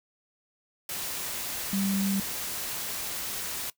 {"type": "tone in noise", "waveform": "sine", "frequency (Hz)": 196, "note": "G3", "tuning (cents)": 0, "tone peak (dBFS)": -25, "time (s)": [1.73, 2.2], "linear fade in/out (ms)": 2, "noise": "white", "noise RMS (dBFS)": -34, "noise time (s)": [0.89, 3.7], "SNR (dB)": 6, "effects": ["noise-tail reverb RT60 0.1 s tail -19 dB re dry"]}